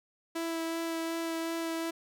sawtooth tone with vibrato, 329.6 Hz, E4, in tune, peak -28 dBFS, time 0.35-1.91 s, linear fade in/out 10 ms, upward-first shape sine, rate 2.7 Hz, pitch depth 11 cents each way, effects none

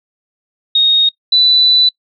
sine tone pair in turn, 3729 / 3981 Hz, A#7 / B7, 0 / +13 cents, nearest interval minor second, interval 113 cents, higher second, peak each -7 dBFS, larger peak neither, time 0.75-1.09 / 1.32-1.89 s, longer second, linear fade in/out 5 ms, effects noise-tail reverb RT60 0.1 s tail -24 dB re dry

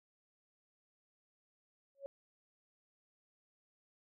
sine tone with exponential growth, 554.4 Hz, C#5, in tune, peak -37 dBFS, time 1.95-2.06 s, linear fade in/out 0 ms, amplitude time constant 22 ms, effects none

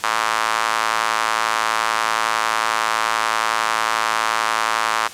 square tone with high-pass filter, 55.6 Hz, A1, 19 cents sharp, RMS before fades -20 dBFS, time 0.03-5.08 s, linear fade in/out 10 ms, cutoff 1100 Hz, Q 2.3, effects white hiss -36 dBFS RMS until 5.13 s + low-pass 9000 Hz 12 dB/octave

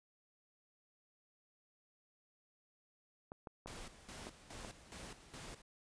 clicks, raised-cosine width 1 ms, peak -33 dBFS, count 5, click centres 3.319 / 3.472 / 3.66 / 4.269 / 4.648 s
pink noise with tremolo, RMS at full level -50 dBFS, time 3.67-5.62 s, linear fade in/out 5 ms, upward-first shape square, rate 2.4 Hz, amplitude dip 70%
effects resampled to 22050 Hz

